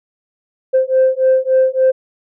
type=beating tone pair; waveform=sine; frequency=520 / 523.5 Hz; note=C5 / C5; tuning=-11 / +1 cents; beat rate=3.5 Hz; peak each=-12 dBFS; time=0.73-1.92 s; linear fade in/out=20 ms; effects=tanh soft clip ceiling -5 dBFS